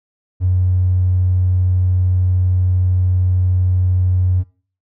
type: tone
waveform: triangle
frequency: 91.3 Hz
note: F#2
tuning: 23 cents flat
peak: -8 dBFS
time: 0.4-4.44 s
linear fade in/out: 50 ms
effects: noise-tail reverb RT60 0.4 s tail -22 dB re dry + tanh soft clip ceiling -9 dBFS